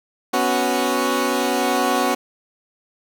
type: chord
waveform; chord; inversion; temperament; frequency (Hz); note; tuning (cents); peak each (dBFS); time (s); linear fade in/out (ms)
15% pulse; B suspended second; none; equal; 246.9 / 277.2 / 370; B3 / C#4 / F#4; 0 / 0 / 0; -16; 0.33-2.15; 10
effects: none